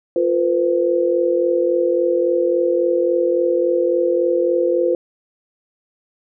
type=chord; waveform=sine; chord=F suspended fourth; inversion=none; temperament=equal with one note detuned; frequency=349.2 / 466.2 / 509.8 Hz; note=F4 / Bb4 / C5; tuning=0 / 0 / -45 cents; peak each=-18 / -23 / -17 dBFS; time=0.16-4.95 s; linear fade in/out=2 ms; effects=none